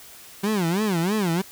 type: tone with vibrato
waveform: 30% pulse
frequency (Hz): 189.3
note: F#3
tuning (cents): +40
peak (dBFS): -18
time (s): 0.43-1.42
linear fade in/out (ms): 10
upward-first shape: sine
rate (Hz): 3.1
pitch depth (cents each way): 250
effects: white hiss -45 dBFS RMS until 1.51 s